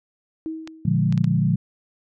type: tone with exponential decay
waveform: sine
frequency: 319.5 Hz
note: D#4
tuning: 46 cents sharp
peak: -24 dBFS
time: 0.46-1.15 s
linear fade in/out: 0 ms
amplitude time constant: 150 ms
type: clicks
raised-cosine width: 0.2 ms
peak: -19 dBFS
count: 4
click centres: 0.675 / 1.125 / 1.177 / 1.243 s
type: chord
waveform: sine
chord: Bb dominant seventh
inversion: none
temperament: equal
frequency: 116.54 / 146.83 / 174.61 / 207.7 Hz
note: Bb2 / D3 / F3 / Ab3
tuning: 0 / 0 / 0 / 0 cents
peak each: -23 / -21 / -21 / -26 dBFS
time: 0.85-1.56 s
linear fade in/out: 5 ms
effects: none